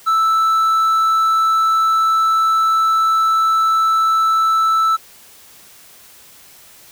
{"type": "tone", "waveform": "triangle", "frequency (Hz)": 1318.5, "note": "E6", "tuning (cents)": 0, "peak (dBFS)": -10, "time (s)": [0.06, 4.97], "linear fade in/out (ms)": 20, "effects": ["white hiss -44 dBFS RMS until 6.91 s"]}